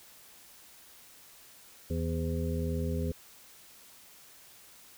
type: harmonic tone with a mistuned harmonic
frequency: 82 Hz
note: E2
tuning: 9 cents flat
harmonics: 1 / 2 / 3 / 5 / 6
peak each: -32 / -35 / -37 / -39 / -40 dBFS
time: 1.9-3.12 s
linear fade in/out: 5 ms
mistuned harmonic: 6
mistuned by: +61 cents
effects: white hiss -55 dBFS RMS until 4.97 s